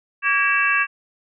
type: harmonic tone with a mistuned harmonic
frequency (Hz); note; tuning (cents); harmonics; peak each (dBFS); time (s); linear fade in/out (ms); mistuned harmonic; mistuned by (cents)
382.6; G4; -42; 3 / 4 / 5 / 6 / 7; -23 / -19 / -30 / -26 / -21; 0.22-0.87; 50; 4; +120
effects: none